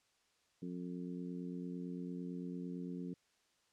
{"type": "harmonic tone", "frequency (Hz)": 88.9, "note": "F2", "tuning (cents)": 31, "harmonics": [2, 3, 4, 5], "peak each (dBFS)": [-43, -45, -51, -54], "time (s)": [0.62, 3.14], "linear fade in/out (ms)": 5, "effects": ["white hiss -75 dBFS RMS until 3.72 s", "low-pass 7000 Hz 12 dB/octave"]}